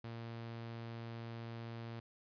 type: tone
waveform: sawtooth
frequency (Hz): 115.6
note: A#2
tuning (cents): -14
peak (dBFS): -40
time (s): 0.04-2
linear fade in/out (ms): 5
effects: resampled to 11025 Hz